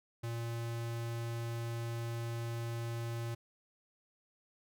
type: tone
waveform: square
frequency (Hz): 116.54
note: A#2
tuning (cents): 0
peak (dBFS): -37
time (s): 0.23-3.35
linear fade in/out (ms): 10
effects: none